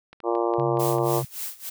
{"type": "clicks", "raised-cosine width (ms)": 0.3, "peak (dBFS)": -28, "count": 9, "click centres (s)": [0.13, 0.203, 0.352, 0.538, 0.598, 0.772, 0.881, 0.927, 0.984]}
{"type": "harmonic tone", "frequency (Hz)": 116.54, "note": "A#2", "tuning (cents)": 0, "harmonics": [3, 4, 5, 6, 7, 8, 9, 10], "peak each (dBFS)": [-25, -27, -29, -31, -32, -33, -34, -35], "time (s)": [0.23, 1.23], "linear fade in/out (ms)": 50}
{"type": "tone with vibrato", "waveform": "sine", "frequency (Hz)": 134.2, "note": "C3", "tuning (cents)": 44, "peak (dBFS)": -27, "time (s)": [0.58, 1.25], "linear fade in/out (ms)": 5, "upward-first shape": "square", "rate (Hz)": 4.2, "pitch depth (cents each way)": 27}
{"type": "noise with tremolo", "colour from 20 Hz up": "blue", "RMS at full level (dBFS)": -31, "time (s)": [0.79, 1.7], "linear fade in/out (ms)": 10, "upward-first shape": "sine", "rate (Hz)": 3.5, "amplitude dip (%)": 90}
{"effects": []}